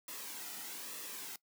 white noise with flanger, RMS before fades -45 dBFS, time 0.08-1.36 s, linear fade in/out 2 ms, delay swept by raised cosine 1.3 to 1.82 ms, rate 1.1 Hz, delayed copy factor -0.5, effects noise-tail reverb RT60 0.1 s tail -20 dB re dry + high-pass 200 Hz 12 dB/octave

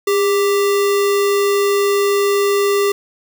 sine tone with sample-and-hold, 403.8 Hz, G#4, 49 cents flat, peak -12 dBFS, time 0.07-2.92 s, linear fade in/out 5 ms, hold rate 1575 Hz, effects none

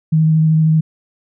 sine tone with vibrato, 158 Hz, D#3, 27 cents sharp, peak -9 dBFS, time 0.12-0.81 s, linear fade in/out 10 ms, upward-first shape square, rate 13 Hz, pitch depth 11 cents each way, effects none

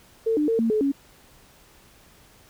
sine tone with pitch steps, 449.1 / 299.8 / 453.7 / 227.7 / 429.6 / 278.1 Hz, A4 / D4 / A#4 / A#3 / A4 / C#4, +35 / +36 / -47 / -40 / -41 / +6 cents, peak -19 dBFS, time 0.26-0.92 s, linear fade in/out 10 ms, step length 110 ms, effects pink hiss -54 dBFS RMS until 2.49 s

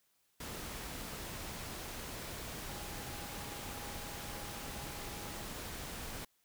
sine tone in noise, 821 Hz, G#5, 20 cents flat, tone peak -53 dBFS, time 2.69-5.44 s, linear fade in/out 5 ms, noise pink, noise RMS -44 dBFS, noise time 0.4-6.25 s, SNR -12 dB, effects white hiss -75 dBFS RMS until 6.44 s

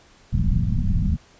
pink low-pass noise, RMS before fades -20 dBFS, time 0.32-1.17 s, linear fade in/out 20 ms, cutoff 210 Hz, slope 48 dB/octave, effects pink hiss -53 dBFS RMS until 1.39 s + resampled to 16000 Hz

